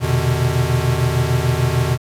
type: tone cluster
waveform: square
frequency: 84.1 / 121.6 / 128.3 / 149.7 Hz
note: E2 / B2 / C3 / D3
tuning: +35 / -26 / -34 / +33 cents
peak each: -24 / -20 / -20 / -23 dBFS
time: 0-1.98 s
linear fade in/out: 50 ms
effects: resampled to 32000 Hz + 7-bit